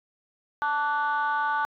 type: chord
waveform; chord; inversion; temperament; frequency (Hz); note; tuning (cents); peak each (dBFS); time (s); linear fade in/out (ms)
sine; D major; second; equal with one note detuned; 880 / 1157.8 / 1480; A5 / D6 / F#6; 0 / -25 / 0; -25 / -28 / -27; 0.62-1.65; 0
effects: tanh soft clip ceiling -18 dBFS